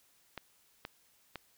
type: clicks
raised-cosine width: 0.3 ms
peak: -24 dBFS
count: 3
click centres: 0.377 / 0.851 / 1.357 s
effects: white hiss -68 dBFS RMS until 1.57 s